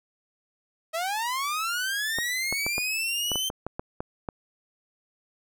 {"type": "linear sweep", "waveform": "sawtooth", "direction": "up", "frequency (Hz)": [630, 3136], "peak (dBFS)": -23, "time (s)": [0.93, 3.5], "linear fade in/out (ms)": 20}
{"type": "clicks", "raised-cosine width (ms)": 1, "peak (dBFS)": -17, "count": 11, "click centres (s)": [2.186, 2.526, 2.665, 2.781, 3.317, 3.357, 3.501, 3.666, 3.795, 4.005, 4.288]}
{"effects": []}